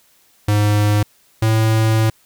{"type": "tone pair in turn", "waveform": "square", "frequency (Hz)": [104.3, 110.76], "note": ["G#2", "A2"], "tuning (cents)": [8, 12], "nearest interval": "minor second", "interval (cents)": 104, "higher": "second", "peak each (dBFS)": -13, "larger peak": "neither", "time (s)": [[0.48, 1.03], [1.42, 2.1]], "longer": "second", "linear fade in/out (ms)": 5, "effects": ["white hiss -55 dBFS RMS until 2.25 s"]}